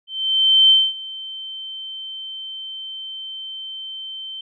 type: tone with ADSR envelope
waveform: sine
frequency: 3100 Hz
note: G7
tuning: 20 cents flat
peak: -8 dBFS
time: 0.07-4.41 s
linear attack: 630 ms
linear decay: 230 ms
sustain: -21 dB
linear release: 4 ms
effects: none